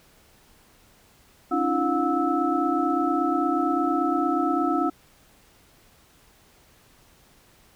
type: tone cluster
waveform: sine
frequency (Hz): 275.6 / 304.3 / 340.6 / 720 / 1308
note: C#4 / D#4 / F4 / F#5 / E6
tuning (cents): -10 / -38 / -43 / -47 / -14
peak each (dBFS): -27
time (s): 1.51-4.9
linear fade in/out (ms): 10
effects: pink hiss -57 dBFS RMS until 7.75 s